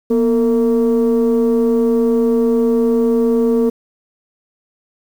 sine tone pair together, 239.6 / 454.8 Hz, A#3 / A#4, +48 / -43 cents, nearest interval major seventh, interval 1109 cents, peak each -12 dBFS, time 0.1-3.7 s, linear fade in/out 10 ms, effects tanh soft clip ceiling -8 dBFS + 7-bit

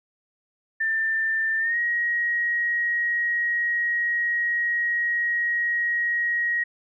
sine tone with pitch glide, 1786 to 1892.2 Hz, A6 to A#6, +25 to +25 cents, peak -21 dBFS, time 0.8-6.64 s, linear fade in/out 10 ms, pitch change +100 cents, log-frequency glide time 1.59-1.78 s, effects none

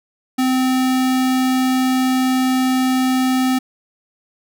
square tone, 258.2 Hz, C4, 23 cents flat, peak -15 dBFS, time 0.38-3.59 s, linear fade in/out 10 ms, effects none

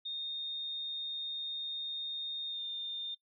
sine tone with pitch glide, 3676 to 3625 Hz, A#7 to A#7, -25 to -49 cents, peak -36 dBFS, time 0.05-3.15 s, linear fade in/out 10 ms, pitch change -24 cents, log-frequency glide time 2.47-2.63 s, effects noise-tail reverb RT60 0.1 s tail -18 dB re dry

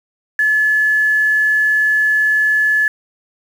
sine tone with quantisation, 1719 Hz, A6, 41 cents flat, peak -11 dBFS, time 0.39-2.88 s, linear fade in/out 2 ms, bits 6, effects none

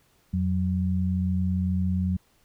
sine tone pair together, 87.31 / 185 Hz, F2 / F#3, 0 / 0 cents, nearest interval octave + minor second, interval 1300 cents, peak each -25 dBFS, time 0.33-2.17 s, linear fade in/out 10 ms, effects pink hiss -64 dBFS RMS until 2.44 s

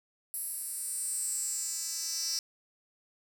10% pulse tone with high-pass filter sweep, 329.6 Hz, E4, in tune, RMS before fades -35 dBFS, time 0.34-2.39 s, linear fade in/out 0 ms, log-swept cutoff 11000 to 5600 Hz, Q 6.4, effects none

